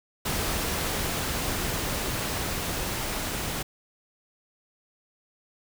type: noise with level ramp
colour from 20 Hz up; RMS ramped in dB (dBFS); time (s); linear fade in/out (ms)
pink; -28 to -31; 0.25-3.63; 10
effects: none